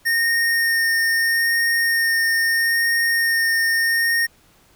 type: tone with vibrato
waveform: square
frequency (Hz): 1838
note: A#6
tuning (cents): -25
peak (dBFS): -17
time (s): 0.05-4.27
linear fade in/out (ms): 20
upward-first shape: sine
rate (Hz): 0.77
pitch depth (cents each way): 10
effects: pink hiss -55 dBFS RMS until 4.75 s